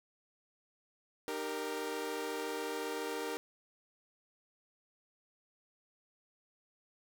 sawtooth chord, Eb major, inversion none, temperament equal with one note detuned, 304.4 / 392 / 466.2 Hz, Eb4 / G4 / Bb4, -38 / 0 / 0 cents, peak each -39 / -38 / -35 dBFS, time 1.28-3.37 s, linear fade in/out 0 ms, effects none

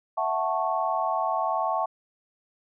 sine chord, F# minor seventh, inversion third, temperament equal with one note detuned, 659.3 / 740 / 880 / 1103 Hz, E5 / F#5 / A5 / C#6, 0 / 0 / 0 / -9 cents, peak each -29 dBFS, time 0.17-1.86 s, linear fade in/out 10 ms, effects none

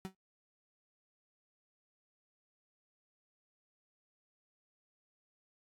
35% pulse tone with exponential decay, 189.2 Hz, F#3, 39 cents sharp, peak -34 dBFS, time 0.05-0.15 s, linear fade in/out 0 ms, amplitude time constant 20 ms, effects AAC 64 kbps

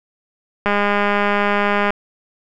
click train, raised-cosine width 0.5 ms, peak -3 dBFS, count 255, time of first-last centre 0.66-1.905 s, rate 204 Hz, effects none

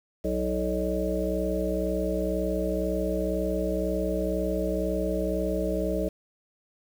harmonic tone with a mistuned harmonic, 62 Hz, B1, 7 cents sharp, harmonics 1 / 3 / 5 / 7 / 9 / 10, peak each -32 / -32 / -32 / -32 / -32 / -32 dBFS, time 0.24-6.09 s, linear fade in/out 10 ms, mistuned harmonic 5, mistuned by +52 cents, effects 8-bit

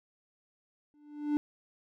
triangle tone with exponential growth, 295.5 Hz, D4, 11 cents sharp, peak -21 dBFS, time 0.94-1.37 s, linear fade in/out 0 ms, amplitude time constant 93 ms, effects none

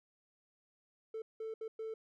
triangle tone bursts at uneven times, 443 Hz, A4, 12 cents sharp, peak -36 dBFS, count 4, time 1.14-1.22 / 1.4-1.54 / 1.61-1.68 / 1.79-1.94 s, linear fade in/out 5 ms, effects tanh soft clip ceiling -34 dBFS

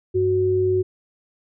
sine tone pair together, 98.57 / 370 Hz, G2 / F#4, +10 / 0 cents, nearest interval octave + major seventh, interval 2290 cents, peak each -25 / -17 dBFS, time 0.14-0.83 s, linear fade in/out 20 ms, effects none

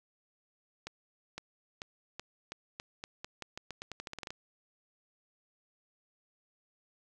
accelerating click train, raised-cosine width 0.2 ms, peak -23 dBFS, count 20, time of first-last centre 0.87-4.305 s, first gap 510 ms, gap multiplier 0.86, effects none

